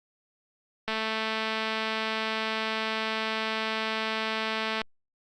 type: click train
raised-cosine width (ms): 0.3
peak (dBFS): -14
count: 867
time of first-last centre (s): 0.88-4.816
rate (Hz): 220
effects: Opus 48 kbps